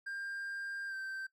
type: tone with pitch glide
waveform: triangle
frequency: 1597 to 1559.6 Hz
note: G6 to G6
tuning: +32 to -9 cents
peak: -37 dBFS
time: 0.06-1.27 s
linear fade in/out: 10 ms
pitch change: -41 cents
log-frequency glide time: 0.88-0.94 s
effects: noise-tail reverb RT60 0.1 s tail -18 dB re dry